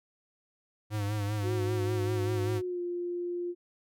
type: tone with vibrato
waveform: square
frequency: 103.83 Hz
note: G#2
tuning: in tune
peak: -30 dBFS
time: 0.9-2.62 s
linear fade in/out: 50 ms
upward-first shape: sine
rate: 5.1 Hz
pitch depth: 56 cents each way
type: tone with pitch glide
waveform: sine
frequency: 366.4 to 350.9 Hz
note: F#4 to F4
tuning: -17 to +8 cents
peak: -31 dBFS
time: 1.42-3.55 s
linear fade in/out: 50 ms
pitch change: -75 cents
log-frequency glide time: 2.6-2.81 s
effects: none